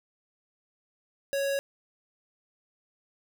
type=tone; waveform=square; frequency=554.4 Hz; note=C#5; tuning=in tune; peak=-27 dBFS; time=1.33-1.59 s; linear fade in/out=0 ms; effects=none